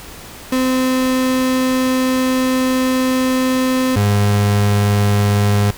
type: tone pair in turn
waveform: 35% pulse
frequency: 257.9 / 102.35 Hz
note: C4 / G#2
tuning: -25 / -25 cents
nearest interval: octave + major third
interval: 1600 cents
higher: first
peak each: -12 / -10 dBFS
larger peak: second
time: 0.52-3.96 / 3.96-5.71 s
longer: first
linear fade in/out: 5 ms
effects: pink hiss -35 dBFS RMS until 5.77 s